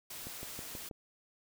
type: noise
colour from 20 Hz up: white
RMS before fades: -45 dBFS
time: 0.1-0.89 s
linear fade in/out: 5 ms
type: click train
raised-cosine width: 2 ms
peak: -31 dBFS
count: 5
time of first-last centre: 0.27-0.912 s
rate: 6.23 Hz
effects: none